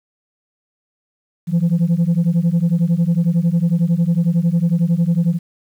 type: beating tone pair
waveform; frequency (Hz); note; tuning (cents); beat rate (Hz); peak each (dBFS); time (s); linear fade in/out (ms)
sine; 164.6 / 175.6; E3 / F3; -2 / +10; 11; -14; 1.47-5.39; 50
effects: tanh soft clip ceiling -10 dBFS + 8-bit